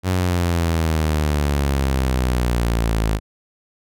sawtooth exponential sweep, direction down, 93.5 to 53 Hz, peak -13 dBFS, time 0.03-3.2 s, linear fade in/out 50 ms, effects none

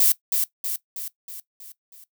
violet noise with echo, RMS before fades -17 dBFS, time 0-0.12 s, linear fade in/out 2 ms, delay 320 ms, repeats 6, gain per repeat -5 dB, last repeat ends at 2.04 s, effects noise-tail reverb RT60 0.1 s tail -17 dB re dry

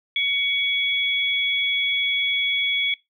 sine tone pair together, 2245 / 3366 Hz, C#7 / G#7, +21 / +23 cents, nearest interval perfect fifth, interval 702 cents, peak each -22 dBFS, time 0.16-2.94 s, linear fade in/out 2 ms, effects noise-tail reverb RT60 0.2 s tail -22 dB re dry

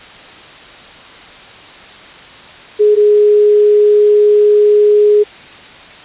sine tone pair in turn, 419.6 / 417.4 Hz, G#4 / G#4, +18 / +9 cents, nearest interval unison, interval 9 cents, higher first, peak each -5 dBFS, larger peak neither, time 2.79-2.96 / 2.96-5.24 s, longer second, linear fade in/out 20 ms, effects white hiss -35 dBFS RMS until 6.04 s + resampled to 8000 Hz

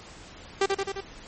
sawtooth tone with echo, 392 Hz, G4, in tune, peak -16 dBFS, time 0.61-0.66 s, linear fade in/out 5 ms, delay 87 ms, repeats 4, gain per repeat -3 dB, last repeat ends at 1.008 s, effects pink hiss -46 dBFS RMS until 1.27 s + MP3 32 kbps

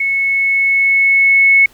sine tone with level ramp, 2199 Hz, C#7, 14 cents flat, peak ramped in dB -13 to -5 dBFS, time 0-1.66 s, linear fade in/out 5 ms, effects pink hiss -47 dBFS RMS until 1.73 s

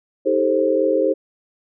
sine chord, A half-diminished seventh, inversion second, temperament just, 316.8 / 396 / 440 / 528 Hz, Eb4 / G4 / A4 / C5, +31 / +18 / 0 / +16 cents, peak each -22 / -21 / -22 / -18 dBFS, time 0.25-1.14 s, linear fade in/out 20 ms, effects none

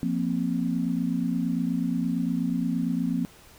sine chord, F suspended fourth, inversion none, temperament equal, 174.61 / 233.1 / 261.6 Hz, F3 / Bb3 / C4, 0 / 0 / 0 cents, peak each -28 dBFS, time 0.03-3.25 s, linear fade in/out 0 ms, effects pink hiss -52 dBFS RMS until 3.58 s

